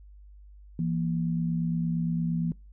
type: tone pair together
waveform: sine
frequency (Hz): 167.2 / 235.9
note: E3 / A#3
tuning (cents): +25 / +21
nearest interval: tritone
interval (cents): 596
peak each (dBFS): -26 / -32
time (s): 0.79-2.52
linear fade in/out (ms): 2
effects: noise-tail reverb RT60 0.3 s tail -25 dB re dry + added 50 Hz sine -47 dBFS peak until 2.72 s